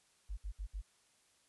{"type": "tone bursts", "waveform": "sine", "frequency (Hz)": 49, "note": "G1", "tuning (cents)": 0, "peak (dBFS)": -38, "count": 4, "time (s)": [0.29, 0.819], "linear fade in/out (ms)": 20, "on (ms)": 85, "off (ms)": 63, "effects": ["white hiss -71 dBFS RMS until 1.48 s", "resampled to 24000 Hz"]}